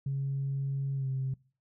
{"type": "tone with pitch glide", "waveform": "sine", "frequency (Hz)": [137.3, 132.62], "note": ["C#3", "C3"], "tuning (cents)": [-16, 24], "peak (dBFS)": -28, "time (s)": [0.06, 1.34], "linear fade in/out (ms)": 5, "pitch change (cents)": -60, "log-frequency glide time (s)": [0.95, 1.08], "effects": ["noise-tail reverb RT60 0.4 s tail -24 dB re dry", "tanh soft clip ceiling -25 dBFS"]}